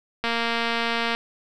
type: click train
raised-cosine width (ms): 0.3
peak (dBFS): -9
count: 212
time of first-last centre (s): 0.24-1.149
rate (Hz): 232
effects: none